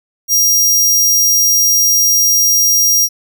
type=tone; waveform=sawtooth; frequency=5700 Hz; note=F8; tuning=34 cents sharp; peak=-6 dBFS; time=0.28-3.09 s; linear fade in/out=50 ms; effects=none